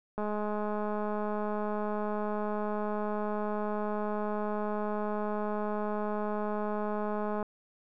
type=click train; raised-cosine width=1 ms; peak=-21 dBFS; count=1523; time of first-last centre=0.18-7.428 s; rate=210 Hz; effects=none